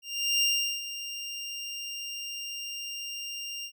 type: tone with ADSR envelope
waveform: 25% pulse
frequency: 2794 Hz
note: F7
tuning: in tune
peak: -18 dBFS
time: 0.02-3.72 s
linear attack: 400 ms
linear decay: 390 ms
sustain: -13 dB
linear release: 75 ms
effects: none